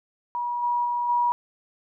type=tone with level steps; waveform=sine; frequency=963 Hz; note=B5; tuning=44 cents flat; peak=-25 / -21 / -23 / -19 dBFS; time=0.35-1.32 s; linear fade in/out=0 ms; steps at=0.62 / 0.84 / 1.08 s; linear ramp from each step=20 ms; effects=none